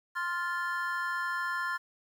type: chord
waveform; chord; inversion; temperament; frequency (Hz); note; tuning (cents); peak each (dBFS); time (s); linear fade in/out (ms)
triangle; F major; second; just; 1047.7 / 1396.9 / 1746.1; C6 / F6 / A6; +2 / 0 / -14; -33; 0.15-1.78; 20
effects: 10-bit